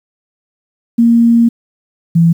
sine tone pair in turn, 233.1 / 167.16 Hz, A#3 / E3, 0 / +24 cents, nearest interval tritone, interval 576 cents, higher first, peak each -5 dBFS, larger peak neither, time 0.98-1.49 / 2.15-2.33 s, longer first, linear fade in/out 10 ms, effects 7-bit

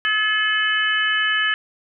harmonic tone, 429.2 Hz, A4, 43 cents flat, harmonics 3 / 4 / 5 / 6 / 7, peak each -27 / -19 / -30 / -30 / -23 dBFS, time 0.05-1.54 s, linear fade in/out 0 ms, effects none

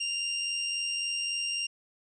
25% pulse tone with amplitude modulation, 2790 Hz, F7, 2 cents flat, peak -24 dBFS, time 0-1.67 s, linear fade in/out 10 ms, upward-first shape sine, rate 83.6 Hz, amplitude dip 30%, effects resampled to 22050 Hz

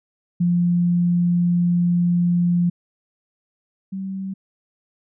sine tone pair in turn, 174.61 / 191.92 Hz, F3 / G3, 0 / -36 cents, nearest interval major second, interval 164 cents, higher second, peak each -15 / -25 dBFS, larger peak first, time 0.4-2.7 / 3.92-4.34 s, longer first, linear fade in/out 10 ms, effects none

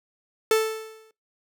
45% pulse tone with exponential decay, 440 Hz, A4, in tune, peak -15 dBFS, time 0.51-1.11 s, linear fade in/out 2 ms, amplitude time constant 130 ms, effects noise-tail reverb RT60 0.2 s tail -22 dB re dry

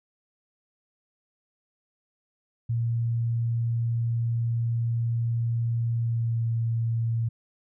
sine tone with pitch glide, 116.54 to 114.94 Hz, A#2 to A#2, 0 to -24 cents, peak -23 dBFS, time 2.69-7.29 s, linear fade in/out 10 ms, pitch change -24 cents, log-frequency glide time 5.95-6.46 s, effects none

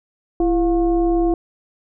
sine tone with frequency modulation, 337.7 Hz, E4, 42 cents sharp, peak -14 dBFS, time 0.4-1.34 s, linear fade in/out 2 ms, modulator 372 Hz, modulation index 0.66, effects none

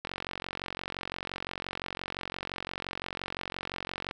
click train, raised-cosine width 0.3 ms, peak -18 dBFS, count 187, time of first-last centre 0.05-4.111 s, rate 45.8 Hz, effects none

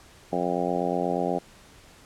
harmonic tone, 88.3 Hz, F2, 20 cents sharp, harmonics 2 / 3 / 4 / 5 / 6 / 7 / 8 / 9, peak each -32 / -32 / -32 / -32 / -32 / -32 / -32 / -32 dBFS, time 0.32-1.39 s, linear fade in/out 10 ms, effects pink hiss -52 dBFS RMS until 2.05 s + low-pass 10000 Hz 12 dB/octave

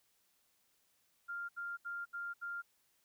sine tone bursts, 1396.9 Hz, F6, in tune, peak -39 dBFS, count 5, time 1.28-2.622 s, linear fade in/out 20 ms, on 210 ms, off 73 ms, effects white hiss -75 dBFS RMS until 3.04 s

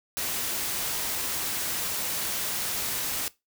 white noise, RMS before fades -30 dBFS, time 0.17-3.28 s, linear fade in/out 0 ms, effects noise-tail reverb RT60 0.2 s tail -19 dB re dry

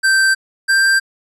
square tone pair in turn, 1561 / 1578.2 Hz, G6 / G6, -8 / +11 cents, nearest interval unison, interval 19 cents, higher second, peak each -11 dBFS, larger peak neither, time 0.03-0.35 / 0.68-1 s, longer neither, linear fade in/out 20 ms, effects resampled to 24000 Hz

